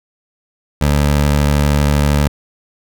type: tone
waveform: 20% pulse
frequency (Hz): 72.7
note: D2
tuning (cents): -17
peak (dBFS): -6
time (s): 0.81-2.28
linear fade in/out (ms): 5
effects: none